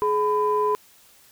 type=tone pair together; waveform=sine; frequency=421.5 / 1002.5 Hz; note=G#4 / B5; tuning=+26 / +26 cents; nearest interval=octave + minor third; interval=1500 cents; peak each=-21 dBFS; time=0.02-0.75 s; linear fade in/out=0 ms; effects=tanh soft clip ceiling -11 dBFS + white hiss -54 dBFS RMS until 1.31 s